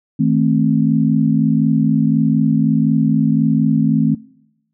sine chord, A diminished, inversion second, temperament just, 158.4 / 220 / 264 Hz, Eb3 / A3 / C4, +31 / 0 / +16 cents, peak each -16 dBFS, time 0.19-4.15 s, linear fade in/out 10 ms, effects noise-tail reverb RT60 0.9 s tail -24 dB re dry

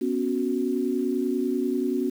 sine chord, B suspended second, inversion none, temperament equal with one note detuned, 246.9 / 277.2 / 368.3 Hz, B3 / C#4 / F#4, 0 / 0 / -8 cents, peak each -27 dBFS, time 0.01-2.1 s, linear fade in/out 10 ms, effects 8-bit

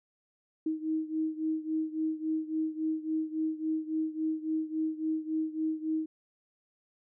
sine beating tone pair, 314.3 / 317.9 Hz, D#4 / D#4, +18 / +37 cents, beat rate 3.6 Hz, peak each -31 / -34 dBFS, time 0.66-6.06 s, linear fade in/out 5 ms, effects none

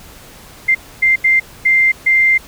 sine tone bursts at uneven times, 2093 Hz, C7, in tune, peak -8 dBFS, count 5, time 0.68-0.75 / 1.02-1.16 / 1.24-1.4 / 1.65-1.92 / 2.06-2.38 s, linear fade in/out 10 ms, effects pink hiss -39 dBFS RMS until 2.47 s

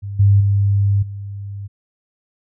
sine tone with level steps, 100 Hz, G2, 35 cents sharp, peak -24 / -8 / -12 / -26 dBFS, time 0.02-1.68 s, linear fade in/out 20 ms, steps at 0.19 / 0.4 / 1.02 s, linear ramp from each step 10 ms, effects none

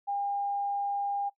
sine tone, 805 Hz, G5, 46 cents sharp, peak -28 dBFS, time 0.07-1.3 s, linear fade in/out 20 ms, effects noise-tail reverb RT60 0.1 s tail -20 dB re dry

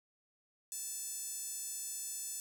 sawtooth tone with high-pass filter, 875 Hz, A5, 10 cents flat, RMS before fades -42 dBFS, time 0.72-2.4 s, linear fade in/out 0 ms, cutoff 7700 Hz, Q 3.1, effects none

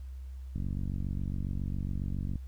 click train, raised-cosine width 5 ms, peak -23 dBFS, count 86, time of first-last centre 0.56-2.357 s, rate 47.3 Hz, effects added 65 Hz sine -39 dBFS peak until 2.47 s + pink hiss -67 dBFS RMS until 2.47 s

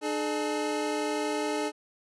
25% pulse tone pair together, 301.1 / 425.8 Hz, D4 / G#4, +43 / +43 cents, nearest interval tritone, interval 600 cents, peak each -27 dBFS, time 0.01-1.72 s, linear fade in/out 50 ms, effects resampled to 24000 Hz

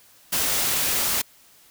white noise, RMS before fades -23 dBFS, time 0.32-1.22 s, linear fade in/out 10 ms, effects white hiss -54 dBFS RMS until 1.7 s

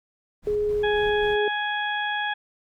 brown noise with tremolo, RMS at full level -38 dBFS, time 0.42-1.38 s, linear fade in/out 50 ms, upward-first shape square, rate 3.7 Hz, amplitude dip 35%
sine tone, 417.8 Hz, G#4, 10 cents sharp, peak -21 dBFS, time 0.47-1.48 s, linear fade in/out 2 ms
harmonic tone, 834 Hz, G#5, 7 cents sharp, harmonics 1 / 2 / 3 / 4, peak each -28 / -27 / -37 / -33 dBFS, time 0.83-2.34 s, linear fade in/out 10 ms
effects none

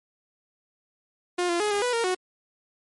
sawtooth tone with pitch steps, 355.4 / 344.3 / 419.3 / 407.7 / 492.3 / 463.3 / 367.6 Hz, F4 / F4 / G#4 / G#4 / B4 / A#4 / F#4, +30 / -25 / +17 / -32 / -6 / -11 / -11 cents, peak -19 dBFS, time 1.38-2.15 s, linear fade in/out 10 ms, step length 110 ms, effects MP3 48 kbps

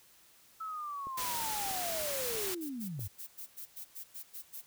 sine linear sweep, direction down, 1318.5 to 87.9 Hz, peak -37 dBFS, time 0.6-3.08 s, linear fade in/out 10 ms
click train, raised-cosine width 2 ms, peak -36 dBFS, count 4, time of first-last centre 1.07-2.993 s, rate 1.56 Hz
white noise, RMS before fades -37 dBFS, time 1.17-2.55 s, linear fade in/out 10 ms
violet noise bursts, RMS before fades -44 dBFS, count 13, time 2.22-4.618 s, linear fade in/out 20 ms, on 94 ms, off 98 ms
effects white hiss -62 dBFS RMS until 4.66 s

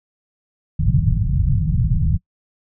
white low-pass noise, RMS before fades -17 dBFS, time 0.79-2.18 s, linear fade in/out 10 ms, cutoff 160 Hz, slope 48 dB/octave, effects noise-tail reverb RT60 0.1 s tail -24 dB re dry

